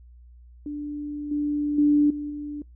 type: tone with level steps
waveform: sine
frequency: 293.7 Hz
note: D4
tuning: in tune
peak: -29 / -22 / -15 / -28 / -30 dBFS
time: 0.66-2.62 s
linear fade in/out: 2 ms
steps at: 1.31 / 1.78 / 2.1 / 2.3 s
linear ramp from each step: 5 ms
effects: noise-tail reverb RT60 0.2 s tail -26 dB re dry + added 60 Hz sine -46 dBFS peak until 2.75 s